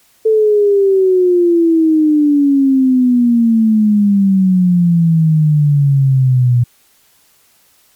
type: exponential sweep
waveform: sine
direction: down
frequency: 443.8 to 120 Hz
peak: -7 dBFS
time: 0.25-6.64 s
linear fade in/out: 10 ms
effects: white hiss -52 dBFS RMS until 7.95 s + MP3 96 kbps